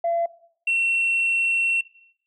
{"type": "tone pair in turn", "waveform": "sine", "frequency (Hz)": [679, 2716], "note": ["F5", "F7"], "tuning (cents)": [-49, -49], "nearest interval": "2 octaves", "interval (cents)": 2400, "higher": "second", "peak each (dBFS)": [-19, -17], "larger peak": "second", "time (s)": [[0.04, 0.26], [0.67, 1.81]], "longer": "second", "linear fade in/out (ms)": 5, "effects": ["noise-tail reverb RT60 0.7 s tail -19 dB re dry", "tanh soft clip ceiling -16 dBFS"]}